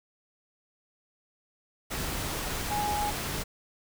sine tone in noise, 830.6 Hz, G#5, in tune, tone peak -28 dBFS, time 2.7-3.11 s, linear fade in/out 20 ms, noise pink, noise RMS -33 dBFS, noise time 1.9-3.44 s, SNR +2 dB, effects none

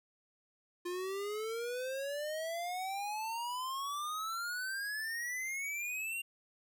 square exponential sweep, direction up, 349.2 to 2794 Hz, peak -37 dBFS, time 0.85-6.22 s, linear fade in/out 10 ms, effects none

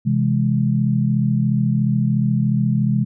sine chord, C augmented, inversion none, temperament equal, 130.81 / 164.81 / 207.7 Hz, C3 / E3 / G#3, 0 / 0 / 0 cents, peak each -18 / -22 / -19 dBFS, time 0.05-3.05 s, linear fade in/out 20 ms, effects none

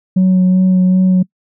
sine tone with vibrato, 185 Hz, F#3, in tune, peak -5 dBFS, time 0.16-1.23 s, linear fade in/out 10 ms, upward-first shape sine, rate 2.6 Hz, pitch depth 14 cents each way, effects noise-tail reverb RT60 0.1 s tail -25 dB re dry + tanh soft clip ceiling -6 dBFS

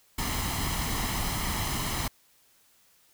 pink noise with comb filter, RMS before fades -30 dBFS, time 0.18-2.08 s, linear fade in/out 5 ms, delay 0.98 ms, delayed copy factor +0.55, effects white hiss -63 dBFS RMS until 3.13 s

